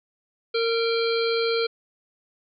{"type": "harmonic tone with a mistuned harmonic", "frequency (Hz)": 459.2, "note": "A#4", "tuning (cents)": -26, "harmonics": [1, 3, 5, 7, 9, 10], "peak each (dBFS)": [-22, -31, -32, -34, -31, -37], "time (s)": [0.54, 1.67], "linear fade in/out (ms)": 10, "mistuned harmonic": 5, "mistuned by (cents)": 39, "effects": []}